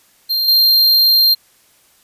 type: tone with level steps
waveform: square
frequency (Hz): 4186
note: C8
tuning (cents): 0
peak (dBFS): -15 / -9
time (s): 0.29-1.35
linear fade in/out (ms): 20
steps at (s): 0.48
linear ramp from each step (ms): 2
effects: white hiss -53 dBFS RMS until 2.03 s + resampled to 32000 Hz